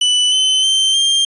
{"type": "tone with pitch steps", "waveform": "40% pulse", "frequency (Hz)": [2982, 3048, 3116, 3185], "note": ["F#7", "G7", "G7", "G7"], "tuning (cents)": [13, -49, -11, 27], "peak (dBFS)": -10, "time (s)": [0.01, 1.25], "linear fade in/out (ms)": 5, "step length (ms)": 310, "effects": ["resampled to 24000 Hz"]}